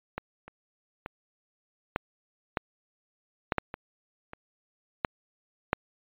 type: clicks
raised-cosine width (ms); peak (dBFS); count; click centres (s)
0.5; -17 / -30 / -21 / -11 / -11 / -10 / -10 / -20 / -25 / -9 / -7; 11; 0.18 / 0.48 / 1.061 / 1.961 / 2.572 / 3.522 / 3.583 / 3.741 / 4.334 / 5.048 / 5.731
effects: resampled to 8000 Hz